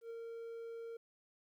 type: tone with ADSR envelope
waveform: triangle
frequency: 460.5 Hz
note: A#4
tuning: 21 cents flat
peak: -40 dBFS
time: 0.01-0.97 s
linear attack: 96 ms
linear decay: 4 ms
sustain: -2 dB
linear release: 6 ms
effects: 13-bit